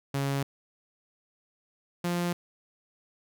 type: tone pair in turn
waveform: sawtooth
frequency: 138.59 / 174.61 Hz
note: C#3 / F3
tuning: 0 / 0 cents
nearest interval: major third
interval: 400 cents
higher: second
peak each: -23 dBFS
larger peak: neither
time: 0.14-0.43 / 2.04-2.33 s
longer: neither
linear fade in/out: 5 ms
effects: none